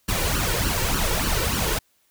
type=noise with flanger; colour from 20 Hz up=pink; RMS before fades=-23 dBFS; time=0.08-1.79 s; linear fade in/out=10 ms; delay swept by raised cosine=0.68 to 2.18 ms; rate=3.4 Hz; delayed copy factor=+0.7; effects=white hiss -65 dBFS RMS until 2.1 s